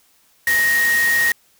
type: tone in noise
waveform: sine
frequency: 1872 Hz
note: A#6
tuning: 7 cents sharp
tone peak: -14 dBFS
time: 0.47-1.32 s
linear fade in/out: 2 ms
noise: white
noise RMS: -25 dBFS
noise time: 0.47-1.32 s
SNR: +8 dB
effects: white hiss -57 dBFS RMS until 1.59 s